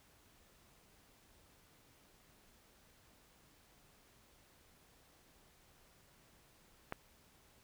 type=click; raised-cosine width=0.5 ms; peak=-24 dBFS; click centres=6.924 s; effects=pink hiss -67 dBFS RMS until 7.63 s